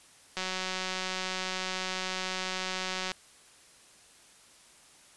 click train, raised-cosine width 0.2 ms, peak -16 dBFS, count 512, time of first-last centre 0.37-3.117 s, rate 186 Hz, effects white hiss -57 dBFS RMS until 5.16 s + resampled to 24000 Hz

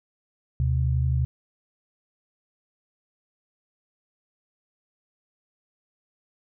sine tone pair together, 75.81 / 127.5 Hz, D#2 / C3, -44 / -44 cents, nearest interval major sixth, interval 900 cents, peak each -23 dBFS, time 0.6-1.25 s, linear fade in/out 0 ms, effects none

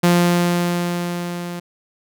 sawtooth tone with level ramp, 174.61 Hz, F3, in tune, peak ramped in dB -7 to -23 dBFS, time 0.03-1.6 s, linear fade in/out 10 ms, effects none

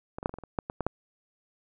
clicks, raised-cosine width 1 ms, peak -21 / -23 / -10 / -25 / -24 / -26 / -28 / -13 / -19 / -15 / -12 dBFS, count 11, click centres 0.185 / 0.229 / 0.259 / 0.294 / 0.34 / 0.386 / 0.437 / 0.588 / 0.699 / 0.807 / 0.866 s, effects none

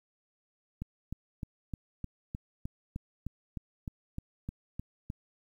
click train, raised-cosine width 5 ms, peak -24 dBFS, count 15, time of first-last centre 0.82-5.101 s, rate 3.27 Hz, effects 10-bit

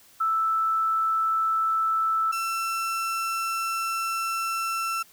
sine / 35% pulse tone pair in turn, 1318.5 / 1340 Hz, E6 / E6, 0 / +28 cents, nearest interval unison, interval 28 cents, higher second, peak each -21 / -24 dBFS, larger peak first, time 0.2-2.32 / 2.32-5.03 s, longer second, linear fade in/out 10 ms, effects white hiss -55 dBFS RMS until 5.12 s

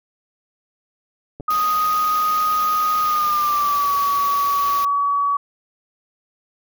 clicks, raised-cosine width 2 ms, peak -20 dBFS, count 2, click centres 1.4 / 1.407 s
sine tone with pitch glide, 1244.5 to 1134.6 Hz, D#6 to C#6, 0 to +40 cents, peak -16 dBFS, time 1.48-5.37 s, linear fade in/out 5 ms, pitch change -160 cents, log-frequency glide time 3.01-3.93 s
white band-stop noise, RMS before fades -31 dBFS, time 1.5-4.85 s, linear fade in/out 5 ms, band 6700 to 11000 Hz, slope 96 dB/octave
effects none

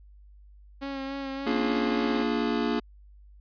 sawtooth tone with vibrato, 273.1 Hz, C#4, 26 cents flat, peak -28 dBFS, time 0.81-2.24 s, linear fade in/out 20 ms, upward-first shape sine, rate 3.5 Hz, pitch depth 23 cents each way
square chord, Bb dominant seventh, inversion none, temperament just, 233.1 / 291.4 / 349.6 / 419.5 Hz, Bb3 / D4 / F4 / Ab4, 0 / -13 / +2 / +17 cents, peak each -29 / -31 / -34 / -32 dBFS, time 1.46-2.8 s, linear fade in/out 10 ms
effects added 50 Hz sine -49 dBFS peak until 3.4 s + resampled to 11025 Hz

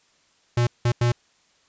square tone bursts at uneven times, 120 Hz, B2, 49 cents flat, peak -18 dBFS, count 3, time 0.57-0.67 / 0.85-0.92 / 1.01-1.12 s, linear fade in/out 5 ms, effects white hiss -62 dBFS RMS until 1.68 s + resampled to 16000 Hz

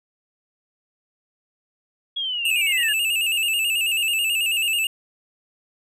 sine linear sweep, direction down, 3347 to 1661.2 Hz, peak -23 dBFS, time 2.16-2.93 s, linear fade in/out 10 ms
square tone with vibrato, 2733 Hz, F7, 38 cents flat, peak -20 dBFS, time 2.45-4.87 s, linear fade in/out 2 ms, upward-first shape square, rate 9.2 Hz, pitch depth 64 cents each way
effects none

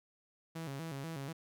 sawtooth tone with vibrato, 150 Hz, D3, 37 cents sharp, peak -36 dBFS, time 0.55-1.33 s, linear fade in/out 10 ms, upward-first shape square, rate 4.1 Hz, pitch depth 150 cents each way, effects none

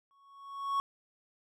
triangle tone with exponential growth, 1108.7 Hz, C#6, in tune, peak -24 dBFS, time 0.11-0.8 s, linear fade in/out 0 ms, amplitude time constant 150 ms, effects none

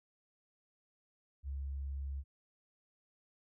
sine tone, 68.9 Hz, C#2, 10 cents flat, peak -37 dBFS, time 1.43-2.24 s, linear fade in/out 50 ms, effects none

